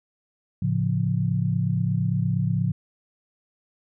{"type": "chord", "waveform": "sine", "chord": "A augmented", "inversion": "none", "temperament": "equal", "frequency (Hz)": [110, 138.59, 174.61], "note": ["A2", "C#3", "E#3"], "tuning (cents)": [0, 0, 0], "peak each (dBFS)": -25, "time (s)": [0.62, 2.72], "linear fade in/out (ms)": 5, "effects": []}